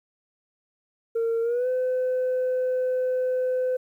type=tone with pitch glide; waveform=sine; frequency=458.5 to 508.7 Hz; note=A#4 to C5; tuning=-29 to -49 cents; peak=-20 dBFS; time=1.15-3.77 s; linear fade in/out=10 ms; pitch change=+180 cents; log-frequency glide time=1.42-1.68 s; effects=tanh soft clip ceiling -20 dBFS + 10-bit